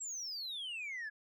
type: exponential sweep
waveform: sine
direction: down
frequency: 7770 to 1661.2 Hz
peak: -37 dBFS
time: 0-1.1 s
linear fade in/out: 20 ms
effects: tanh soft clip ceiling -38 dBFS